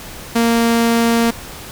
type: tone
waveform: sawtooth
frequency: 231.8 Hz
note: A#3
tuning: 10 cents flat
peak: -8 dBFS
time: 0.35-1.31 s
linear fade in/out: 10 ms
effects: pink hiss -33 dBFS RMS until 1.71 s